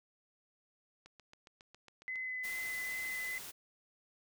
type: click train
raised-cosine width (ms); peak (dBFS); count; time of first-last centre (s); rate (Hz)
0.2; -38; 9; 1.06-2.157; 7.29
type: tone with vibrato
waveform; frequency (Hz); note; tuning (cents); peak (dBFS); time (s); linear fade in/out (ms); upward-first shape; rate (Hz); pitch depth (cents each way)
sine; 2027; B6; +45; -37; 2.08-3.38; 0; sine; 2.4; 10
type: noise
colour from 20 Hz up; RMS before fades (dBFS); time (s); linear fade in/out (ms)
white; -47; 2.43-3.52; 20
effects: none